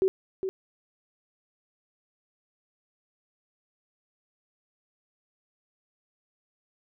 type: tone with echo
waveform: sine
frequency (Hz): 379.9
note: F#4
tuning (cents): +46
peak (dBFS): -19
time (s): 0.02-0.08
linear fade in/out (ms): 0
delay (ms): 410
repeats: 1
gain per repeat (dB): -8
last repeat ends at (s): 0.49
effects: none